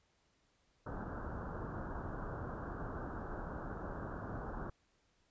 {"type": "low-pass noise", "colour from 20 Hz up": "pink", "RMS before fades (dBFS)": -43, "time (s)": [0.86, 4.7], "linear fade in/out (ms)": 5, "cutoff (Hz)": 1600, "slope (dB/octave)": 96, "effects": ["pink hiss -75 dBFS RMS until 5.3 s", "resampled to 16000 Hz"]}